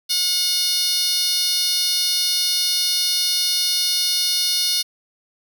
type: tone with high-pass filter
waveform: 10% pulse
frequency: 725 Hz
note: F#5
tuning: 35 cents flat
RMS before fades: -20 dBFS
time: 0.09-4.83 s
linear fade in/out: 20 ms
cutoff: 4700 Hz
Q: 2.2
effects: 8-bit